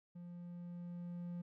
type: tone with level ramp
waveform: triangle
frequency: 174.61 Hz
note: F3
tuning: in tune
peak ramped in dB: -46 to -39 dBFS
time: 0.15-1.42 s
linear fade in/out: 10 ms
effects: none